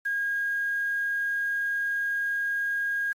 sine tone with quantisation, 1630 Hz, G#6, 33 cents flat, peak -25 dBFS, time 0.05-3.13 s, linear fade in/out 10 ms, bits 8, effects AAC 48 kbps

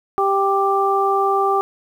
harmonic tone, 392.9 Hz, G4, 4 cents sharp, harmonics 1 / 2 / 3, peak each -19 / -19 / -19 dBFS, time 0.18-1.61 s, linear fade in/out 0 ms, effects 8-bit

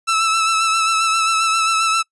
sawtooth tone with vibrato, 1318.5 Hz, E6, in tune, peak -11 dBFS, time 0.07-2.03 s, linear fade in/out 20 ms, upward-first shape sine, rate 7.5 Hz, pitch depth 28 cents each way, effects noise-tail reverb RT60 0.1 s tail -25 dB re dry + resampled to 24000 Hz

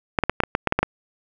clicks, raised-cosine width 0.5 ms, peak -3 dBFS, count 10, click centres 0.188 / 0.237 / 0.296 / 0.403 / 0.436 / 0.551 / 0.673 / 0.724 / 0.79 / 0.83 s, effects none

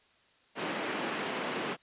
pink band-pass noise, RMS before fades -35 dBFS, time 0.55-1.77 s, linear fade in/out 50 ms, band 200 to 3200 Hz, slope 24 dB/octave, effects white hiss -65 dBFS RMS until 1.82 s + resampled to 8000 Hz

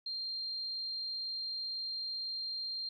sine tone, 4186 Hz, C8, in tune, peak -36 dBFS, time 0.06-2.89 s, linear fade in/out 5 ms, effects 13-bit

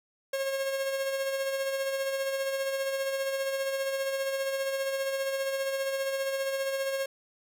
45% pulse tone with tremolo, 542 Hz, C#5, 39 cents flat, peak -27 dBFS, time 0.33-7.06 s, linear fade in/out 5 ms, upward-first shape sine, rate 15 Hz, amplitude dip 40%, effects none

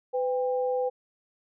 sine tone pair together, 503 / 798.1 Hz, B4 / G5, +32 / +31 cents, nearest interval minor sixth, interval 799 cents, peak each -25 / -32 dBFS, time 0.13-0.9 s, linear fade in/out 20 ms, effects none

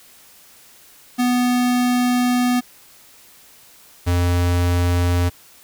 square tone pair in turn, 246.9 / 88 Hz, B3 / F2, 0 / +14 cents, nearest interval octave + tritone, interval 1786 cents, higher first, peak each -16 dBFS, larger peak neither, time 1.18-2.61 / 4.06-5.3 s, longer first, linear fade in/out 20 ms, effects white hiss -48 dBFS RMS until 5.63 s

